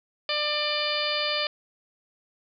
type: harmonic tone with a mistuned harmonic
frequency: 596 Hz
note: D5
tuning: 25 cents sharp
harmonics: 1 / 2 / 3 / 4 / 5 / 6 / 7 / 8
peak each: -31 / -34 / -35 / -32 / -32 / -33 / -34 / -32 dBFS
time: 0.29-1.47 s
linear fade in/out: 2 ms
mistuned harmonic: 7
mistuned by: +29 cents
effects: none